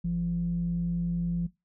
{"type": "tone pair together", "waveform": "sine", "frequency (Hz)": [51.11, 171.9], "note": ["G#1", "F3"], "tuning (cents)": [-27, -27], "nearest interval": "octave + major sixth", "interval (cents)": 2100, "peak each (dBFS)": [-35, -26], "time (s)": [0.04, 1.47], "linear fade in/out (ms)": 10, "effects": ["noise-tail reverb RT60 0.2 s tail -19 dB re dry", "tanh soft clip ceiling -20 dBFS"]}